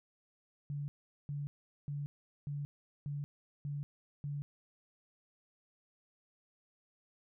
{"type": "tone bursts", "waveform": "sine", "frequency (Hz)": 144, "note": "D3", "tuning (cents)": -34, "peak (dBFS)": -36, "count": 7, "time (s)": [0.7, 4.42], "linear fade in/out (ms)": 0, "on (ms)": 180, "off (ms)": 410, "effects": []}